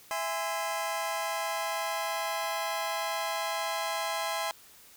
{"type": "chord", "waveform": "sawtooth", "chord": "E augmented", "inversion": "none", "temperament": "just", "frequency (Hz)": [659.3, 824.1, 1030.1], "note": ["E5", "G#5", "B#5"], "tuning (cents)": [0, -14, -27], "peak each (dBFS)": -31, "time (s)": [0.11, 4.51], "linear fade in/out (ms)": 0, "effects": ["white hiss -55 dBFS RMS until 4.96 s"]}